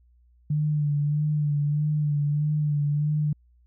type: tone with vibrato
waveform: sine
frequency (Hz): 148.3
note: D3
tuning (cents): +17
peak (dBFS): -21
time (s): 0.5-3.33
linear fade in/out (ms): 5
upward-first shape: sine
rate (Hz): 1.6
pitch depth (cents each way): 36
effects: added 60 Hz sine -56 dBFS peak until 3.66 s